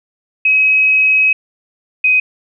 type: tone pair in turn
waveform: sine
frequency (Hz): 2547 / 2513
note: D#7 / D#7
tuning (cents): +40 / +17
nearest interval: unison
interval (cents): 23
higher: first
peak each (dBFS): -8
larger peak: neither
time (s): 0.45-1.33 / 2.04-2.2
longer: first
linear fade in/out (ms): 5
effects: none